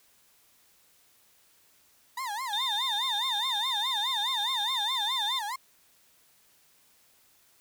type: tone with vibrato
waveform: 35% pulse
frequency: 932.3 Hz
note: A#5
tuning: in tune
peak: -30 dBFS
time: 2.17-5.56 s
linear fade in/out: 5 ms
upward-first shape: sine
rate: 4.8 Hz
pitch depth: 240 cents each way
type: tone with pitch glide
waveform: sine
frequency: 3617 to 3594 Hz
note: A7 to A7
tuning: +47 to +36 cents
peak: -28 dBFS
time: 2.53-5.39 s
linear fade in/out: 2 ms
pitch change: -11 cents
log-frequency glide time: 4.71-4.88 s
effects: white hiss -63 dBFS RMS until 7.6 s